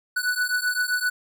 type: beating tone pair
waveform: square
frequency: 1480 / 1487.7 Hz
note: F#6 / F#6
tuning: 0 / +9 cents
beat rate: 7.7 Hz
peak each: -26 dBFS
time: 0.16-1.1 s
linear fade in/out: 10 ms
effects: none